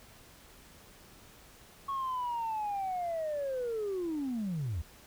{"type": "linear sweep", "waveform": "sine", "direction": "down", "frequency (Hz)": [1108.7, 70.5], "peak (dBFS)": -30, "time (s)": [1.88, 4.82], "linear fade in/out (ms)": 10, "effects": ["tanh soft clip ceiling -29 dBFS", "pink hiss -56 dBFS RMS until 5.06 s"]}